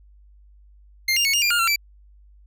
25% pulse tone with pitch steps, 2109 / 2802 / 2206 / 2830 / 2395 / 1414 / 1359 / 2326 Hz, C7 / F7 / C#7 / F7 / D7 / F6 / F6 / D7, +13 / +5 / -9 / +22 / +33 / +21 / -48 / -17 cents, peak -14 dBFS, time 1.08-1.76 s, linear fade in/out 5 ms, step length 85 ms, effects added 50 Hz sine -48 dBFS peak until 2.46 s

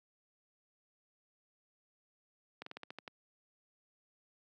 slowing click train, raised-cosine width 0.3 ms, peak -28 dBFS, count 8, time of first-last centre 2.62-3.078 s, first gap 44 ms, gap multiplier 1.13, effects high-pass 200 Hz 12 dB/octave

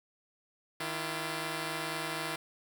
5% pulse tone pair together, 157.98 / 340 Hz, D#3 / F4, +27 / -46 cents, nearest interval octave + minor second, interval 1327 cents, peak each -26 / -25 dBFS, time 0.8-2.36 s, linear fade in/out 5 ms, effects none

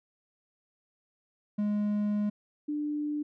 triangle / sine tone pair in turn, 207.9 / 296.9 Hz, G#3 / D4, +2 / +19 cents, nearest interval tritone, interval 617 cents, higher second, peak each -24 / -29 dBFS, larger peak first, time 1.58-2.3 / 2.68-3.23 s, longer first, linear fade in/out 10 ms, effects none

